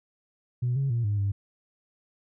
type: tone with pitch steps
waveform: sine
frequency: 123 / 137 / 117.7 / 103.1 / 99.8 Hz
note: B2 / C#3 / A#2 / G#2 / G2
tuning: -7 / -20 / +17 / -12 / +32 cents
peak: -22 dBFS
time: 0.62-1.32 s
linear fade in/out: 10 ms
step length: 140 ms
effects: tanh soft clip ceiling -20 dBFS